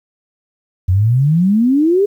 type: exponential sweep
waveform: sine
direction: up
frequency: 87.31 to 418.5 Hz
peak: -9 dBFS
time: 0.88-2.06 s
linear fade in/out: 10 ms
effects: 8-bit